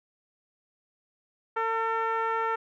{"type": "tone with low-pass filter", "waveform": "10% pulse", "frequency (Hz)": 451.2, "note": "A4", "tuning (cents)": 44, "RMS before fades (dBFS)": -28, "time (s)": [1.56, 2.56], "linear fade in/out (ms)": 10, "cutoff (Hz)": 1300, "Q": 1.7, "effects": []}